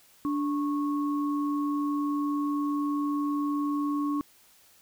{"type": "tone pair together", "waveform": "sine", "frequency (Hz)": [291.4, 1100], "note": ["D4", "C#6"], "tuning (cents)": [-13, -14], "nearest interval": "octave + major seventh", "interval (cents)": 2299, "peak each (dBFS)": [-26, -34], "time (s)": [0.25, 4.21], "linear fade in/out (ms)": 0, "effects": ["white hiss -59 dBFS RMS until 4.81 s"]}